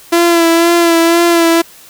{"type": "tone with vibrato", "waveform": "sawtooth", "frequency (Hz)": 337.3, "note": "E4", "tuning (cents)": 40, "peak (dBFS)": -3, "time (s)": [0.12, 1.62], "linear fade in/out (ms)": 10, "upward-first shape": "sine", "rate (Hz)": 2, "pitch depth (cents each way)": 30, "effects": ["white hiss -39 dBFS RMS until 1.89 s"]}